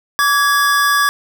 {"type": "tone pair together", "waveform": "square", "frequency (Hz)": [1150.5, 1664], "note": ["D6", "G#6"], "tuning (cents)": [-36, 3], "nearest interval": "tritone", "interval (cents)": 639, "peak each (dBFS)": -15, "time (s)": [0.19, 1.09], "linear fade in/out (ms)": 0, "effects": []}